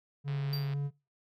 triangle tone with vibrato, 141.6 Hz, C#3, 37 cents sharp, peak -28 dBFS, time 0.24-0.91 s, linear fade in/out 50 ms, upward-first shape square, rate 3.9 Hz, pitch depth 8 cents each way
click train, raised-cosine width 0.3 ms, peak -32 dBFS, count 62, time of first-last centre 0.28-0.735 s, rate 134 Hz
square tone with exponential decay, 4699 Hz, D8, in tune, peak -34 dBFS, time 0.53-0.75 s, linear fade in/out 2 ms, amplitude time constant 46 ms
effects noise-tail reverb RT60 0.3 s tail -24 dB re dry

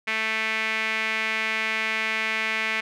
sawtooth tone with band-pass filter, 220 Hz, A3, in tune, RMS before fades -26 dBFS, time 0.07-2.81 s, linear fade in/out 10 ms, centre 2200 Hz, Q 3.7, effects none

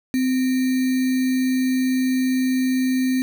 sine tone with sample-and-hold, 257.7 Hz, C4, 26 cents flat, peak -17 dBFS, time 0.14-3.22 s, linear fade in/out 0 ms, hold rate 2100 Hz, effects none

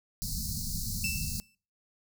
pink band-stop noise, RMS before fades -34 dBFS, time 0.22-1.4 s, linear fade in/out 0 ms, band 230 to 4200 Hz, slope 96 dB/octave
sawtooth tone with exponential decay, 2658 Hz, E7, 14 cents sharp, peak -25 dBFS, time 1.04-1.55 s, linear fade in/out 2 ms, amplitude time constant 110 ms
effects noise-tail reverb RT60 0.4 s tail -26 dB re dry

